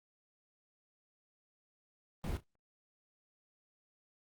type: noise with echo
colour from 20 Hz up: brown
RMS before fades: -37 dBFS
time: 2.24-2.37 s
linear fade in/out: 0 ms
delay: 34 ms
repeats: 2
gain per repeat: -15 dB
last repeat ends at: 2.438 s
effects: Opus 24 kbps